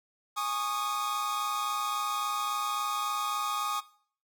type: chord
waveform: 45% pulse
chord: Ab suspended fourth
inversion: none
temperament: equal with one note detuned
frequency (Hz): 830.6 / 1108.7 / 1232.3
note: Ab5 / Db6 / Eb6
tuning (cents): 0 / 0 / -17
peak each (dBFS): -37 / -35 / -32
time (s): 0.36-3.81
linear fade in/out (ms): 20
effects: noise-tail reverb RT60 0.5 s tail -18 dB re dry